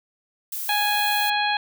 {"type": "noise", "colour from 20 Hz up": "violet", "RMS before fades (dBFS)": -30, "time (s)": [0.52, 1.3], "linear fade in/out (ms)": 5}
{"type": "harmonic tone", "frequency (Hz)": 830.6, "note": "G#5", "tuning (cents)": 0, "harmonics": [1, 2, 3, 4, 5], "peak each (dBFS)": [-23, -26, -28, -29, -30], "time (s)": [0.69, 1.57], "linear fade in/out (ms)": 2}
{"effects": []}